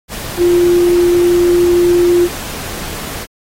sine tone in noise, 350 Hz, F4, 4 cents sharp, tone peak -7 dBFS, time 0.37-2.29 s, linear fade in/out 50 ms, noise pink, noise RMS -25 dBFS, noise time 0.08-3.27 s, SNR +15 dB, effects AAC 48 kbps

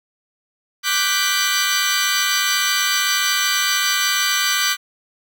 15% pulse chord, G major seventh, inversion second, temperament equal, 1174.7 / 1480 / 1568 / 1975.5 Hz, D6 / F#6 / G6 / B6, 0 / 0 / 0 / 0 cents, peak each -16 dBFS, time 0.83-4.77 s, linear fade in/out 50 ms, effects none

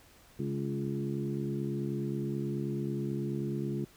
harmonic tone with a mistuned harmonic, 69.3 Hz, C#2, in tune, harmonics 2 / 3 / 4 / 5 / 6, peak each -35 / -36 / -42 / -37 / -44 dBFS, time 0.39-3.85 s, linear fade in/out 5 ms, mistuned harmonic 4, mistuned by +25 cents, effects pink hiss -59 dBFS RMS until 3.96 s

